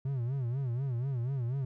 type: tone with vibrato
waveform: triangle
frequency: 127.5 Hz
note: C3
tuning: 44 cents flat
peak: -28 dBFS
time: 0.05-1.65 s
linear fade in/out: 5 ms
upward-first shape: sine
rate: 4.1 Hz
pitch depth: 160 cents each way
effects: none